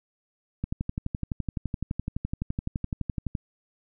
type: click train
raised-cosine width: 5 ms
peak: -16 dBFS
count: 33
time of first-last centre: 0.64-3.352 s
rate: 11.8 Hz
effects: none